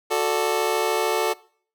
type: chord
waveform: 25% pulse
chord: D major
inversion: first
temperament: just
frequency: 367.1 / 440.5 / 587.3 Hz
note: F#4 / A4 / D5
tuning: -14 / +2 / 0 cents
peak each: -22 / -19 / -24 dBFS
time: 0.1-1.34 s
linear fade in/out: 20 ms
effects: noise-tail reverb RT60 0.5 s tail -22 dB re dry